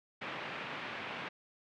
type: band-pass noise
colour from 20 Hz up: white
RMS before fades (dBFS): -42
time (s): 0.21-1.29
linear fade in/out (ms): 10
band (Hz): 120 to 2700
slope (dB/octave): 24
effects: none